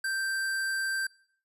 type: tone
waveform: square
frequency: 1568 Hz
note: G6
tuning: in tune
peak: -29 dBFS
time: 0.04-1.07 s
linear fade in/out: 5 ms
effects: noise-tail reverb RT60 0.6 s tail -23 dB re dry + resampled to 32000 Hz